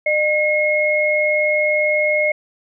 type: tone pair together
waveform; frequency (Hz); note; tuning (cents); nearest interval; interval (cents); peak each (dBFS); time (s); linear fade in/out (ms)
sine; 606.4 / 2161; D#5 / C#7; -45 / -45; octave + minor seventh; 2200; -17; 0.06-2.32; 5
effects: none